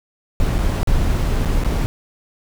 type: noise with dropouts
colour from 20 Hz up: brown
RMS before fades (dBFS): -17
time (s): 0.4-1.86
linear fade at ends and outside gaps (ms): 0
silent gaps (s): 0.582-0.588 / 0.831-0.873 / 1.45-1.457 / 1.638-1.647
effects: none